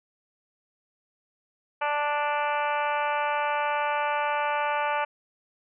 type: harmonic tone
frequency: 293.7 Hz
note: D4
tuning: in tune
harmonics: 2 / 3 / 4 / 5 / 6 / 7 / 8 / 9 / 10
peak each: -31 / -27 / -32 / -33 / -39 / -42 / -36 / -39 / -44 dBFS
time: 1.81-5.05 s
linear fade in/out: 10 ms
effects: none